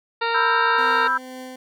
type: harmonic tone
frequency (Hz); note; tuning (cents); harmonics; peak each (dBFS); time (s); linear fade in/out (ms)
462.5; A#4; -14; 1 / 2 / 3 / 4 / 5 / 6 / 8 / 9 / 10; -27 / -24 / -26 / -30 / -36 / -33 / -33 / -38 / -40; 0.21-1.08; 10
type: chord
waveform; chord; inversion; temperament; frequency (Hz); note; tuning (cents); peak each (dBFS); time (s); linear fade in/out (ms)
sine; E minor; second; just; 988.9 / 1318.5 / 1582.2; B5 / E6 / G6; +2 / 0 / +16; -23 / -22 / -22; 0.34-1.18; 10
type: tone with tremolo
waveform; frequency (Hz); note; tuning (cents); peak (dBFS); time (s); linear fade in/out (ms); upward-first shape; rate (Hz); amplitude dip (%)
20% pulse; 256.7; C4; -33; -28; 0.78-1.56; 5; triangle; 2; 45
effects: none